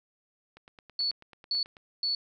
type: click train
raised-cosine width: 0.3 ms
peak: -34 dBFS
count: 12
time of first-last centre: 0.57-1.768 s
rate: 9.18 Hz
type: tone bursts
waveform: sine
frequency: 4435 Hz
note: C#8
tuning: in tune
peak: -26 dBFS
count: 3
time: 0.99-2.15 s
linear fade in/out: 2 ms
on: 120 ms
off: 400 ms
effects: none

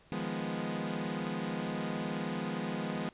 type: chord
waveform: sawtooth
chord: F half-diminished seventh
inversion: third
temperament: equal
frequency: 155.56 / 174.61 / 207.7 / 246.9 Hz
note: Eb3 / F3 / Ab3 / Cb4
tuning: 0 / 0 / 0 / 0 cents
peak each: -38 / -35 / -34 / -35 dBFS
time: 0.12-3.09 s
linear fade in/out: 0 ms
effects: pink hiss -62 dBFS RMS until 3.13 s + resampled to 8000 Hz

